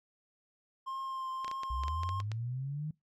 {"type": "tone with vibrato", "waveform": "triangle", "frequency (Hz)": 1058, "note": "C6", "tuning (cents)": 19, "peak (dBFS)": -34, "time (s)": [0.86, 2.22], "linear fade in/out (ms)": 20, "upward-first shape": "triangle", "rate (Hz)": 1.7, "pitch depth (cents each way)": 19}
{"type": "clicks", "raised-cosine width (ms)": 0.2, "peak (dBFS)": -25, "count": 10, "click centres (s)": [1.446, 1.48, 1.514, 1.634, 1.836, 1.882, 2.034, 2.091, 2.202, 2.317]}
{"type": "linear sweep", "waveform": "sine", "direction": "up", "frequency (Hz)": [59.2, 156.8], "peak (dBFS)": -34, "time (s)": [1.7, 2.91], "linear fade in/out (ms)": 5}
{"effects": ["noise-tail reverb RT60 0.2 s tail -23 dB re dry"]}